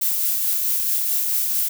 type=noise with tremolo; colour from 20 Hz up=violet; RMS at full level=-20 dBFS; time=0.01-1.69 s; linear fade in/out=10 ms; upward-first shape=triangle; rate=4.6 Hz; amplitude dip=30%; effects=none